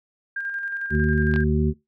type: tone with tremolo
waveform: sine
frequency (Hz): 1602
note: G6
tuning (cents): +37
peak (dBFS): -25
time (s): 0.36-1.44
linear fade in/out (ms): 5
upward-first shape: square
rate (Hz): 11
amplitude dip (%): 35
type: harmonic tone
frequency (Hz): 75.3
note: D2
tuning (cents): +44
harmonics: 1 / 2 / 3 / 5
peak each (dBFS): -22 / -23 / -23 / -26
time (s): 0.9-1.74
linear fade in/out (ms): 50
type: clicks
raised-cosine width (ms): 0.3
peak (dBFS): -17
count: 2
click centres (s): 1.339 / 1.361
effects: noise-tail reverb RT60 0.2 s tail -23 dB re dry